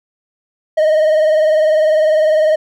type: tone with vibrato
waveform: triangle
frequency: 622.3 Hz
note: D#5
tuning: in tune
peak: -7 dBFS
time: 0.77-2.56 s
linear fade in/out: 10 ms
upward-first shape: sine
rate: 20 Hz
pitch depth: 51 cents each way
effects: none